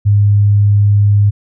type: tone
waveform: sine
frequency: 102.4 Hz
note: G#2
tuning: 24 cents flat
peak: -6 dBFS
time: 0.05-1.31 s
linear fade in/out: 20 ms
effects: none